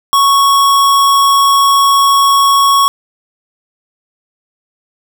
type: tone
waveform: square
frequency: 1108.7 Hz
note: C#6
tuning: in tune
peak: -7 dBFS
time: 0.13-2.88 s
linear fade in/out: 0 ms
effects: none